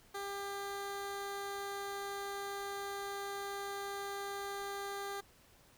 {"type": "tone", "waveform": "15% pulse", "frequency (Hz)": 398.9, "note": "G4", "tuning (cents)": 30, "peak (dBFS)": -33, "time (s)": [0.14, 5.21], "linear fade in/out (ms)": 10, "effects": ["pink hiss -64 dBFS RMS until 5.77 s"]}